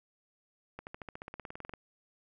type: accelerating click train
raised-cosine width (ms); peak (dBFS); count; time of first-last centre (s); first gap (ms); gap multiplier
0.5; -27; 17; 0.79-1.737; 79; 0.96
effects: none